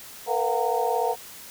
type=tone cluster; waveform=sine; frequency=454.9 / 491.7 / 694 / 748 / 919 Hz; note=A#4 / B4 / F5 / F#5 / A#5; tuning=-42 / -8 / -11 / +19 / -25 cents; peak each=-28 dBFS; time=0.26-1.16 s; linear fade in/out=50 ms; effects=white hiss -43 dBFS RMS until 1.5 s